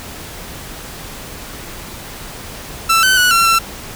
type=tone with pitch steps; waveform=sawtooth; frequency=1333 / 1524 / 1472 / 1360 / 1345 Hz; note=E6 / G6 / F#6 / F6 / E6; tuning=+19 / -49 / -9 / -46 / +34 cents; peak=-6 dBFS; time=2.89-3.59 s; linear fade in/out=10 ms; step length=140 ms; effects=pink hiss -31 dBFS RMS until 3.95 s